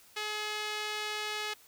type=tone with band-pass filter; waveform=sawtooth; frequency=423.7 Hz; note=G#4; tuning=35 cents sharp; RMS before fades=-36 dBFS; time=0.16-1.54 s; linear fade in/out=10 ms; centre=3200 Hz; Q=0.89; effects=white hiss -59 dBFS RMS until 1.67 s